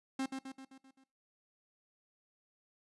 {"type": "tone with echo", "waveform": "45% pulse", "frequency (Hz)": 266.2, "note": "C4", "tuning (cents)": 30, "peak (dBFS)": -33, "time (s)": [0.19, 0.26], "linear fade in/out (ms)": 5, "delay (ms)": 130, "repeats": 6, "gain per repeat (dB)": -5, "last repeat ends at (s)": 1.04, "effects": ["noise-tail reverb RT60 0.3 s tail -20 dB re dry", "resampled to 24000 Hz"]}